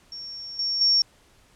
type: tone with level steps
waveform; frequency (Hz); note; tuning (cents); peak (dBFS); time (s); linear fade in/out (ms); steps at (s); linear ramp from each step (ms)
sine; 5500; F8; -27; -34 / -23 / -16; 0.12-1.02; 2; 0.59 / 0.81; 2
effects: pink hiss -58 dBFS RMS until 1.55 s + low-pass 10000 Hz 12 dB/octave